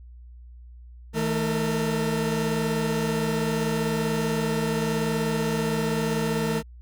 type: tone cluster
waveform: 40% pulse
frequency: 158.8 / 220 / 455.6 Hz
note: D#3 / A3 / A#4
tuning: +36 / 0 / -40 cents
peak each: -27 dBFS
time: 1.13-6.63 s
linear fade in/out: 50 ms
effects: added 60 Hz sine -42 dBFS peak until 6.81 s